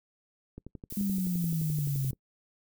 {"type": "click train", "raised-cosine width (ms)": 3, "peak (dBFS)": -29, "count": 19, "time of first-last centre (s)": [0.58, 2.132], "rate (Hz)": 11.6}
{"type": "noise", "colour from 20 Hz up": "violet", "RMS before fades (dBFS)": -41, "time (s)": [0.9, 2.11], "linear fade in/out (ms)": 5}
{"type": "exponential sweep", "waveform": "sine", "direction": "down", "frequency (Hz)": [204.8, 130.8], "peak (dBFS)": -27, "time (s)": [0.97, 2.11], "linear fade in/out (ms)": 2}
{"effects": ["noise-tail reverb RT60 0.1 s tail -25 dB re dry"]}